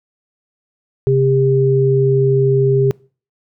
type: tone pair together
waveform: sine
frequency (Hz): 133.6 / 400.3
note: C3 / G4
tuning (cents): +36 / +36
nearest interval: octave + perfect fifth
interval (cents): 1900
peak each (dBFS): -13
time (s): 1.07-2.91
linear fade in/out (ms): 0
effects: noise-tail reverb RT60 0.4 s tail -24 dB re dry